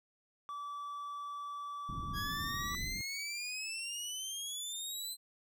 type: tone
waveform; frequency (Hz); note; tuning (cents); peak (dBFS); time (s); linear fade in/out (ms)
triangle; 1155; D6; -29; -38; 0.49-2.75; 0
type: low-pass noise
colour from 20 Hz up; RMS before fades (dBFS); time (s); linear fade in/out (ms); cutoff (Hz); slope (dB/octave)
pink; -43; 1.89-3.01; 0; 280; 24
type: exponential sweep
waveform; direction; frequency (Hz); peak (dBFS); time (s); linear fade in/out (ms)
20% pulse; up; 1640 to 4098; -33; 2.13-5.17; 50
effects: none